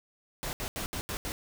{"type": "noise bursts at uneven times", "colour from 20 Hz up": "pink", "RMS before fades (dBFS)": -35, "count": 6, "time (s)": [[0.43, 0.53], [0.6, 0.68], [0.76, 0.86], [0.93, 1.01], [1.09, 1.17], [1.25, 1.32]], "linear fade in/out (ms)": 0, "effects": []}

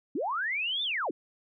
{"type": "linear two-way sweep", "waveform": "sine", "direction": "up then down", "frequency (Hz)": [230.8, 3619, 230.8], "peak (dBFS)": -28, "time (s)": [0.15, 1.11], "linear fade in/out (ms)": 5, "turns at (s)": 0.83, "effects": []}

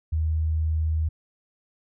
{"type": "tone", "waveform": "sine", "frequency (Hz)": 79, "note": "D#2", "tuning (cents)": 27, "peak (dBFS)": -21, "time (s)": [0.12, 1.09], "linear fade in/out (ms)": 10, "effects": []}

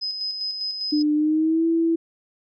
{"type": "tone with tremolo", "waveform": "sine", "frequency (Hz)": 5050, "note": "D#8", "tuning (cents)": 25, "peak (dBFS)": -24, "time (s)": [0.01, 1.03], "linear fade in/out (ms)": 20, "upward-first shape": "square", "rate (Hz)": 5, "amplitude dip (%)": 40}
{"type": "tone with pitch glide", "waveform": "sine", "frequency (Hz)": [299.5, 330.4], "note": ["D4", "E4"], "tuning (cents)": [34, 4], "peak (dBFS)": -17, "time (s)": [0.92, 1.96], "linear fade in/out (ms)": 10, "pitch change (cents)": 170, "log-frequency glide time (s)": [1.14, 1.66]}
{"effects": []}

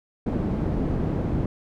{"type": "low-pass noise", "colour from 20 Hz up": "white", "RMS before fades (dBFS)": -25, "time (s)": [0.26, 1.46], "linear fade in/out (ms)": 5, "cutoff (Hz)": 260, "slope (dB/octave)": 12, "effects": []}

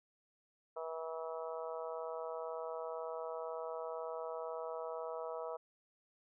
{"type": "harmonic tone", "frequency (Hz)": 162, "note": "E3", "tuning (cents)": -30, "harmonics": [3, 4, 5, 6, 7, 8], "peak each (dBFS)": [-43, -44, -52, -49, -52, -51], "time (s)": [0.76, 5.57], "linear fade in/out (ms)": 10, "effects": []}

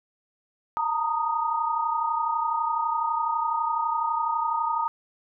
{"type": "tone cluster", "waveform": "sine", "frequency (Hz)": [902, 934, 1241], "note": ["A5", "A#5", "D#6"], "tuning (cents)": [43, 3, -5], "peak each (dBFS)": [-29, -27, -27], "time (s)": [0.77, 4.88], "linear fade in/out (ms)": 0, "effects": []}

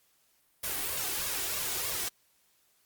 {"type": "noise with flanger", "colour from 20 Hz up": "white", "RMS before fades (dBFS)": -33, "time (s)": [0.63, 2.09], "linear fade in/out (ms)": 10, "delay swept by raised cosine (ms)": [1.8, 2.7], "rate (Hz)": 3.2, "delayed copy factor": 0.55, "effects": ["white hiss -69 dBFS RMS until 2.85 s", "Opus 48 kbps"]}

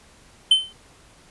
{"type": "tone with exponential decay", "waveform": "triangle", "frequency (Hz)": 3075, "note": "G7", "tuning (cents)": -34, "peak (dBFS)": -7, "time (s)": [0.51, 0.73], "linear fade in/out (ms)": 5, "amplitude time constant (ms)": 46, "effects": ["pink hiss -52 dBFS RMS until 1.3 s", "resampled to 24000 Hz"]}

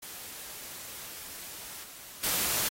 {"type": "noise with level steps", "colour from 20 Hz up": "white", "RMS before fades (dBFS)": [-43, -47, -29], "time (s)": [0.02, 2.69], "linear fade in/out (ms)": 10, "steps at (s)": [1.83, 2.23], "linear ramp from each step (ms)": 10, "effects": ["AAC 48 kbps"]}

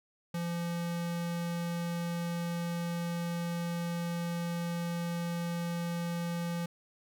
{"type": "tone", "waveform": "square", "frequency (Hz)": 171.1, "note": "F3", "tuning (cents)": -35, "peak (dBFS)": -33, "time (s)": [0.34, 6.66], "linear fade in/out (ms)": 5, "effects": []}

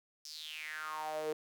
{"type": "tone with high-pass filter sweep", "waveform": "sawtooth", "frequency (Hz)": 155.1, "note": "D#3", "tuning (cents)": -5, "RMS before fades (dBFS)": -41, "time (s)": [0.25, 1.33], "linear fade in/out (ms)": 2, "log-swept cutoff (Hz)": [5500, 420], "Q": 6.7, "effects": []}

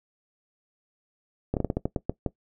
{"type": "slowing click train", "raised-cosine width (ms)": 2, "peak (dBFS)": -12, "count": 10, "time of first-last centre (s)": [1.54, 2.262], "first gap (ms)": 28, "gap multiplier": 1.25, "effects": ["noise-tail reverb RT60 0.1 s tail -18 dB re dry"]}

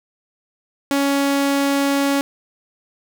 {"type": "tone", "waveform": "sawtooth", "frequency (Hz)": 279.2, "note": "C#4", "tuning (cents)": 13, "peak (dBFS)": -12, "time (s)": [0.91, 2.21], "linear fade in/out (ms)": 0, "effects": []}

